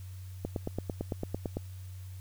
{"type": "click train", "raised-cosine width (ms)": 2, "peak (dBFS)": -19, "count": 11, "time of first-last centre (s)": [0.45, 1.57], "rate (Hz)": 8.93, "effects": ["added 93 Hz sine -41 dBFS peak until 2.2 s", "white hiss -59 dBFS RMS until 2.2 s"]}